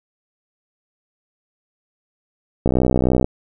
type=click train; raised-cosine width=2 ms; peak=-3 dBFS; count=38; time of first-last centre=2.66-3.245 s; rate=63.3 Hz; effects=none